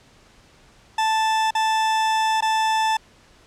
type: tone with dropouts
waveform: 40% pulse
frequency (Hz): 880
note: A5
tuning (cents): 0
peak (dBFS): -17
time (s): 0.98-2.97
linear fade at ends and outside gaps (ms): 5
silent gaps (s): 1.508-1.55 / 2.408-2.423
effects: pink hiss -53 dBFS RMS until 3.46 s + low-pass 7000 Hz 12 dB/octave